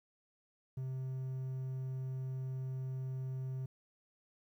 triangle tone, 130.81 Hz, C3, in tune, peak -35 dBFS, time 0.77-3.66 s, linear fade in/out 5 ms, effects 12-bit

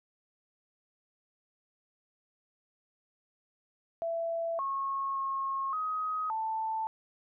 sine tone with pitch steps, 667 / 1091 / 1084 / 1260 / 884 Hz, E5 / C#6 / C#6 / D#6 / A5, +20 / -28 / -39 / +21 / +8 cents, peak -30 dBFS, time 4.02-6.87 s, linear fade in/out 0 ms, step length 570 ms, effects none

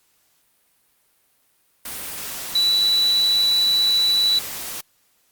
sine tone in noise, 3951 Hz, B7, in tune, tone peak -15 dBFS, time 2.55-4.39 s, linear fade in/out 5 ms, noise white, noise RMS -31 dBFS, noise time 1.85-4.81 s, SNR +13 dB, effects white hiss -63 dBFS RMS until 5.31 s + Opus 48 kbps

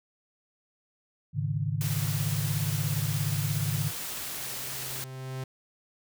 sine chord, Ab suspended fourth, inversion none, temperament equal with one note detuned, 105.58 / 138.59 / 155.56 Hz, Ab2 / Db3 / Eb3, +29 / 0 / 0 cents, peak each -31 dBFS, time 1.33-3.92 s, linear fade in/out 50 ms
white noise, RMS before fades -36 dBFS, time 1.81-5.04 s, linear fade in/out 0 ms
45% pulse tone with exponential growth, 131 Hz, C3, 2 cents sharp, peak -32 dBFS, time 3.55-5.44 s, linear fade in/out 5 ms, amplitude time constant 410 ms
effects none

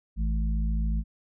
harmonic tone, 54 Hz, A1, 32 cents flat, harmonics 1 / 3 / 4, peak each -24 / -34 / -36 dBFS, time 0.16-1.04 s, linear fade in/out 50 ms, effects none

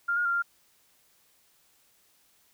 sine tone with pitch steps, 1398 / 1429 / 1387 / 1395 Hz, F6 / F6 / F6 / F6, +1 / +39 / -12 / -2 cents, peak -24 dBFS, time 0.08-0.424 s, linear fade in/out 10 ms, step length 86 ms, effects white hiss -65 dBFS RMS until 2.53 s

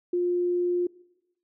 sine tone, 353.7 Hz, F4, 22 cents sharp, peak -22 dBFS, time 0.13-0.87 s, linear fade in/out 5 ms, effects noise-tail reverb RT60 0.9 s tail -21 dB re dry

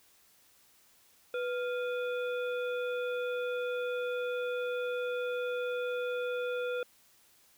harmonic tone with a mistuned harmonic, 493.9 Hz, B4, in tune, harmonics 1 / 3 / 5 / 7, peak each -32 / -39 / -46 / -49 dBFS, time 1.34-6.83 s, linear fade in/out 2 ms, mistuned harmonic 3, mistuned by -100 cents, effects white hiss -64 dBFS RMS until 7.57 s

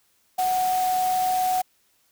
sine tone in noise, 740 Hz, F#5, in tune, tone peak -20 dBFS, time 0.38-1.62 s, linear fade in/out 10 ms, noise white, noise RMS -34 dBFS, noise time 0.38-1.62 s, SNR +11 dB, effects white hiss -65 dBFS RMS until 2.11 s

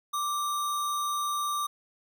sine tone with sample-and-hold, 1174.7 Hz, D6, in tune, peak -27 dBFS, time 0.13-1.67 s, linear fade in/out 10 ms, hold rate 4900 Hz, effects none

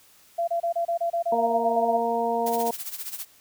sine tone bursts, 681 Hz, F5, 44 cents flat, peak -22 dBFS, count 13, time 0.38-1.977 s, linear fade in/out 10 ms, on 97 ms, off 28 ms
harmonic tone, 232.6 Hz, A#3, 4 cents flat, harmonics 1 / 2 / 3 / 4, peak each -32 / -27 / -26 / -28 dBFS, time 1.32-2.71 s, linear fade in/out 5 ms
blue noise with tremolo, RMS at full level -32 dBFS, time 2.46-3.25 s, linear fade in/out 5 ms, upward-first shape sine, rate 15 Hz, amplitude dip 75%
effects white hiss -56 dBFS RMS until 3.4 s

